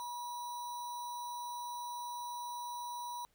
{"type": "tone with sample-and-hold", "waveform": "sine", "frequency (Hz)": 966, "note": "B5", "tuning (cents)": -39, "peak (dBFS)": -39, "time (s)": [0, 3.25], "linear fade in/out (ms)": 0, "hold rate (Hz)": 4900, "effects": ["pink hiss -74 dBFS RMS until 3.34 s"]}